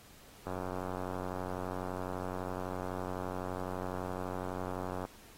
click train, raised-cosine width 1 ms, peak -24 dBFS, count 422, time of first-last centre 0.47-5.051 s, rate 91.9 Hz, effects pink hiss -57 dBFS RMS until 5.37 s + AAC 48 kbps

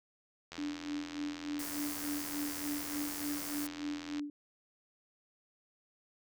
click train, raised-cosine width 0.2 ms, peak -27 dBFS, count 313, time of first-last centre 0.52-4.195 s, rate 84.9 Hz
sine tone with tremolo, 291.8 Hz, D4, 11 cents flat, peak -34 dBFS, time 0.58-4.3 s, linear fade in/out 2 ms, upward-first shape sine, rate 3.4 Hz, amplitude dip 75%
white band-stop noise, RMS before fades -42 dBFS, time 1.59-3.67 s, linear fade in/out 5 ms, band 2200 to 4400 Hz, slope 96 dB/octave
effects none

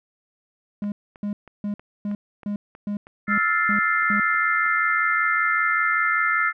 triangle tone bursts, 205.4 Hz, G#3, 19 cents flat, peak -22 dBFS, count 9, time 0.82-4.2 s, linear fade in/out 2 ms, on 100 ms, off 310 ms
click train, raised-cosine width 0.5 ms, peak -29 dBFS, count 13, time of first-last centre 0.84-4.662 s, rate 3.14 Hz
sine chord, F major seventh, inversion third, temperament equal with one note detuned, 1311.7 / 1396.9 / 1760 / 2093 Hz, E6 / F6 / A6 / C7, -9 / 0 / 0 / 0 cents, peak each -24 dBFS, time 3.27-6.53 s, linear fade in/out 50 ms
effects none

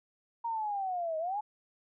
sine linear two-way sweep, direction down then up, 940 to 622.3 to 864 Hz, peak -31 dBFS, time 0.44-1.41 s, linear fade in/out 10 ms, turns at 1.18 s, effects none

